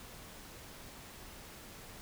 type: silence
effects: pink hiss -51 dBFS RMS until 2.01 s